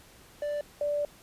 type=tone pair in turn; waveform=triangle / sine; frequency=587 / 584.9 Hz; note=D5 / D5; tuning=-1 / -7 cents; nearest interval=unison; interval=6 cents; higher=first; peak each=-27 / -26 dBFS; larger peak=second; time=0.42-0.61 / 0.81-1.05 s; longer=second; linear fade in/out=2 ms; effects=pink hiss -55 dBFS RMS until 1.22 s + resampled to 32000 Hz